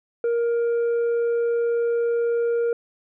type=tone with tanh clipping; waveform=triangle; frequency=469.1 Hz; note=A#4; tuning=11 cents sharp; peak=-20 dBFS; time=0.24-2.73 s; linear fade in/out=2 ms; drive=8 dB; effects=none